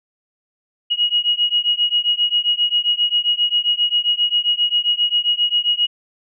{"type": "beating tone pair", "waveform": "sine", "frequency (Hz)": [2891, 2898.5], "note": ["F#7", "F#7"], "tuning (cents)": [-41, -36], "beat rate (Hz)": 7.5, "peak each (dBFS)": -18, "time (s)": [0.9, 5.87], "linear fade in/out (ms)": 20, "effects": []}